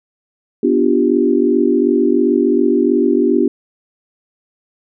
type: chord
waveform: sine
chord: G dominant seventh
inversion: first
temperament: equal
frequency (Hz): 246.9 / 293.7 / 349.2 / 392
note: B3 / D4 / F4 / G4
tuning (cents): 0 / 0 / 0 / 0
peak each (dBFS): -16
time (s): 0.63-3.48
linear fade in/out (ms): 5
effects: none